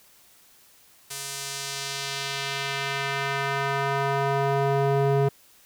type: tone with band-pass filter sweep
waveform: square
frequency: 138.59 Hz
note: C#3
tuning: in tune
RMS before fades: -26 dBFS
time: 1.1-5.29 s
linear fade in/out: 10 ms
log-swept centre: 9200 to 410 Hz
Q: 0.92
effects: white hiss -56 dBFS RMS until 5.65 s